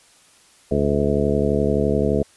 harmonic tone, 71.7 Hz, D2, 41 cents flat, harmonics 1 / 2 / 3 / 4 / 5 / 6 / 7 / 9, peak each -26 / -25 / -23 / -27 / -27 / -22 / -25 / -27 dBFS, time 0.71-2.23 s, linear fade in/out 5 ms, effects white hiss -53 dBFS RMS until 2.36 s + resampled to 24000 Hz

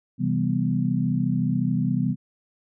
sine chord, C major seventh, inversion none, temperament equal, 130.81 / 164.81 / 196 / 246.9 Hz, C3 / E3 / G3 / B3, 0 / 0 / 0 / 0 cents, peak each -26 dBFS, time 0.18-2.16 s, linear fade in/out 50 ms, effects none

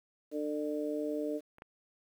harmonic tone, 149.6 Hz, D3, 32 cents sharp, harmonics 2 / 3 / 4, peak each -35 / -37 / -38 dBFS, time 0.31-1.41 s, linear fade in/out 50 ms
clicks, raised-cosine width 0.5 ms, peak -40 / -31 dBFS, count 2, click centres 1.584 / 1.621 s
effects 10-bit

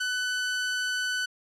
sawtooth tone, 1498 Hz, F#6, 21 cents sharp, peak -23 dBFS, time 0-1.26 s, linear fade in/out 10 ms, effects low-pass 8000 Hz 12 dB/octave

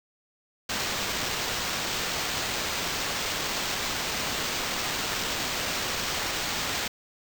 violet noise with sample-and-hold, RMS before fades -30 dBFS, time 0.69-6.88 s, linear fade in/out 5 ms, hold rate 11025 Hz, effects none

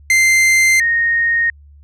45% pulse / sine tone pair in turn, 2085 / 1857.5 Hz, C7 / A#6, -7 / -7 cents, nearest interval major second, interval 200 cents, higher first, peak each -9 / -12 dBFS, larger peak first, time 0.1-0.8 / 0.8-1.5 s, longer neither, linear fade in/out 2 ms, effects added 72 Hz sine -40 dBFS peak until 1.83 s + low-pass 10000 Hz 12 dB/octave

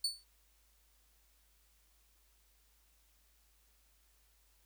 35% pulse tone with exponential decay, 4471 Hz, C#8, 14 cents sharp, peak -27 dBFS, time 0.04-0.24 s, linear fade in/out 5 ms, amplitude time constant 42 ms, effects added 52 Hz sine -70 dBFS peak until 4.65 s + white hiss -72 dBFS RMS until 4.65 s

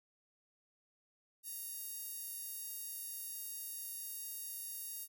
10% pulse tone with high-pass filter, 932.3 Hz, A#5, in tune, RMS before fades -45 dBFS, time 1.43-5.08 s, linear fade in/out 50 ms, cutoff 10000 Hz, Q 4.2, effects none

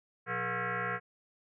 sine tone with frequency modulation, 119.6 Hz, A#2, 45 cents sharp, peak -31 dBFS, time 0.26-1 s, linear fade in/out 50 ms, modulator 300 Hz, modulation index 6.3, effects none

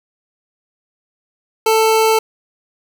25% pulse tone, 442.4 Hz, A4, 9 cents sharp, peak -7 dBFS, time 1.66-2.19 s, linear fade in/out 5 ms, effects none

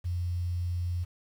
sine tone with quantisation, 88 Hz, F2, 14 cents sharp, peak -28 dBFS, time 0.04-1.05 s, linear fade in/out 20 ms, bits 9, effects none

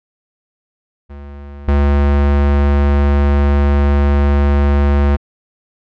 square tone with level steps, 71.2 Hz, C#2, 47 cents sharp, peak -30 / -10 dBFS, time 1.09-5.17 s, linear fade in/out 20 ms, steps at 1.68 s, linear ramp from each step 2 ms, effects low-pass 2000 Hz 12 dB/octave

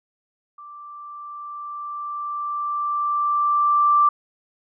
sine tone with level ramp, 1174.7 Hz, D6, in tune, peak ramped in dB -38 to -12 dBFS, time 0.58-4.09 s, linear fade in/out 5 ms, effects none

